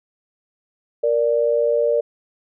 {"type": "tone pair together", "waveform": "sine", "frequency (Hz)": [467.6, 587.3], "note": ["A#4", "D5"], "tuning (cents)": [5, 0], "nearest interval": "major third", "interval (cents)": 395, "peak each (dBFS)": -18, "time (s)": [1.03, 2.01], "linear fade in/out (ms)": 10, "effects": []}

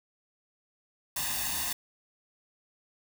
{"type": "noise with comb filter", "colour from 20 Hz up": "white", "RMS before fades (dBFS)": -32, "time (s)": [1.16, 1.73], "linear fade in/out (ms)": 5, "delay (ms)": 1.1, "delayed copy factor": 0.9, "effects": []}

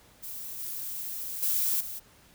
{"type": "noise with level steps", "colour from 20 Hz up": "violet", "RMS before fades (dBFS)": [-39, -36, -27, -38], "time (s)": [0.22, 2], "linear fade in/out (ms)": 20, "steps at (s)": [0.59, 1.42, 1.8], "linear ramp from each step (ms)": 10, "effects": ["pink hiss -58 dBFS RMS until 2.34 s"]}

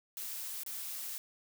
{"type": "noise with dropouts", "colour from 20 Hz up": "blue", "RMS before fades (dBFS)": -41, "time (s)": [0.17, 1.18], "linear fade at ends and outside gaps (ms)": 0, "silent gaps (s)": [0.634, 0.663], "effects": []}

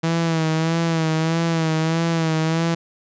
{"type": "tone with vibrato", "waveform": "sawtooth", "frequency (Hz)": 162.7, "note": "E3", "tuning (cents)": -22, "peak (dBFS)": -14, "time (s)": [0.03, 2.75], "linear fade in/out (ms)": 10, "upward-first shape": "sine", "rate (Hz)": 1.6, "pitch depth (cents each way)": 46, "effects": ["resampled to 16000 Hz"]}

